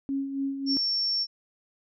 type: tone with tremolo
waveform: sine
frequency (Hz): 274.1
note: C#4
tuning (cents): -19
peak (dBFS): -25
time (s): 0.09-0.77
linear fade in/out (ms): 0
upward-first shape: sine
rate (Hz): 3.6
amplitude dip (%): 55
type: tone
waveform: sine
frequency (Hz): 5450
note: F8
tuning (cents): -43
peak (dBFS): -24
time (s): 0.66-1.27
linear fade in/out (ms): 50
effects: none